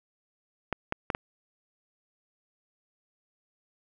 clicks, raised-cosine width 0.5 ms, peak -13 dBFS, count 4, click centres 0.727 / 0.924 / 1.102 / 1.149 s, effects none

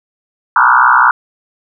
sine tone with frequency modulation, 1198 Hz, D6, 34 cents sharp, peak -5 dBFS, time 0.56-1.11 s, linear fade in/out 2 ms, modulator 62.5 Hz, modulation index 4.9, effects none

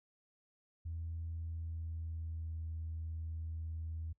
sine tone with pitch glide, 82.5 to 80.85 Hz, E2 to E2, +2 to -33 cents, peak -38 dBFS, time 0.85-4.13 s, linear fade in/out 10 ms, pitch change -35 cents, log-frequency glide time 1.29-2.59 s, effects noise-tail reverb RT60 0.1 s tail -22 dB re dry + tanh soft clip ceiling -34 dBFS

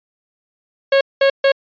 45% pulse tone bursts at uneven times, 548 Hz, C#5, 20 cents flat, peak -10 dBFS, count 3, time 0.92-1.01 / 1.21-1.3 / 1.44-1.52 s, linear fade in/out 5 ms, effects resampled to 11025 Hz

